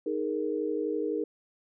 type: chord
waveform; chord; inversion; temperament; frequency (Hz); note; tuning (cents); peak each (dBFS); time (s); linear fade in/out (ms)
sine; D# suspended fourth; none; just; 311.1 / 414.8 / 466.7; D#4 / G#4 / A#4; 0 / -2 / +2; -32; 0.06-1.24; 5
effects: none